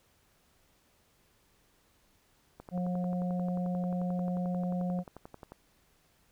click train, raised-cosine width 1 ms, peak -31 dBFS, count 34, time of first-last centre 2.6-5.52 s, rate 11.3 Hz
harmonic tone, 179.5 Hz, F3, 48 cents sharp, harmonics 1 / 3 / 4, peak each -30 / -40 / -42 dBFS, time 2.71-5.04 s, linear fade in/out 50 ms
effects pink hiss -68 dBFS RMS until 6.31 s

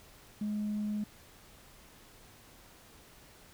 sine tone, 209.8 Hz, G#3, 18 cents sharp, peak -30 dBFS, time 0.41-1.04 s, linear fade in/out 5 ms, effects tanh soft clip ceiling -28 dBFS + pink hiss -57 dBFS RMS until 3.53 s

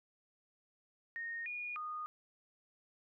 sine tone with pitch steps, 1851 / 2442 / 1231 Hz, A#6 / D#7 / D#6, -13 / -33 / -19 cents, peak -39 dBFS, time 1.16-2.06 s, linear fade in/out 0 ms, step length 300 ms, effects none

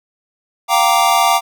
square chord, G minor seventh, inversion third, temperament equal with one note detuned, 698.5 / 777.2 / 932.3 / 1174.7 Hz, F5 / G5 / Bb5 / D6, 0 / -15 / 0 / 0 cents, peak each -17 dBFS, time 0.68-1.41 s, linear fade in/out 50 ms, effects none

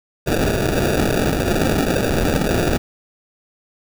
violet noise with sample-and-hold, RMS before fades -18 dBFS, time 0.26-2.78 s, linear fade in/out 20 ms, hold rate 1050 Hz, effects none

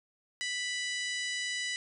harmonic tone, 987.8 Hz, B5, in tune, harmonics 2 / 3 / 4 / 5 / 6 / 7 / 8 / 9, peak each -35 / -39 / -41 / -43 / -45 / -46 / -47 / -48 dBFS, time 0.41-1.76 s, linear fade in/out 0 ms, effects none

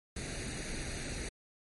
pink noise with comb filter, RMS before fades -39 dBFS, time 0.16-1.29 s, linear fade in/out 5 ms, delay 0.47 ms, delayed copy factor +0.7, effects MP3 48 kbps

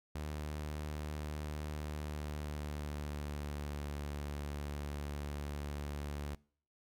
sawtooth tone with pitch glide, 75.3 to 72.69 Hz, D2 to D2, +44 to -17 cents, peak -35 dBFS, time 0.15-6.35 s, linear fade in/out 5 ms, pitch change -61 cents, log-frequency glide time 1.82-3.89 s, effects noise-tail reverb RT60 0.5 s tail -23 dB re dry

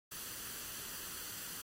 white noise with comb filter, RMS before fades -45 dBFS, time 0.11-1.62 s, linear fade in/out 10 ms, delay 0.66 ms, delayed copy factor +0.5, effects AAC 48 kbps

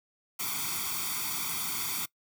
white noise with comb filter, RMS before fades -33 dBFS, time 0.39-2.06 s, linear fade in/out 10 ms, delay 0.87 ms, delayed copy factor +0.95, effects noise-tail reverb RT60 0.1 s tail -22 dB re dry + high-pass 100 Hz 12 dB/octave

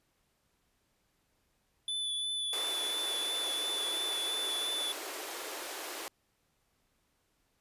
square tone with vibrato, 3480 Hz, A7, 20 cents flat, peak -33 dBFS, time 1.88-4.92 s, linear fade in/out 2 ms, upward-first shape triangle, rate 2.9 Hz, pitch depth 17 cents each way
pink high-pass noise, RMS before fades -41 dBFS, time 2.53-6.08 s, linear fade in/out 0 ms, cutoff 320 Hz, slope 48 dB/octave
effects pink hiss -75 dBFS RMS until 7.6 s + resampled to 32000 Hz

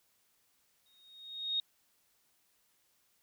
sine tone with exponential growth, 3729 Hz, A#7, in tune, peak -28 dBFS, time 0.86-1.6 s, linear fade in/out 2 ms, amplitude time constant 160 ms, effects white hiss -73 dBFS RMS until 3.22 s

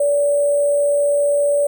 sine tone with sample-and-hold, 575 Hz, D5, 37 cents flat, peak -13 dBFS, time 0-1.67 s, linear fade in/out 5 ms, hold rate 8820 Hz, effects none

